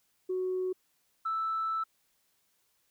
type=tone pair in turn; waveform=sine; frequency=370 / 1318.5 Hz; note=F#4 / E6; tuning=0 / 0 cents; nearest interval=octave + minor seventh; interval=2200 cents; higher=second; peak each=-28 dBFS; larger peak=neither; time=0.29-0.73 / 1.25-1.84 s; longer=second; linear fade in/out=10 ms; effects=tanh soft clip ceiling -25 dBFS + white hiss -73 dBFS RMS until 2.9 s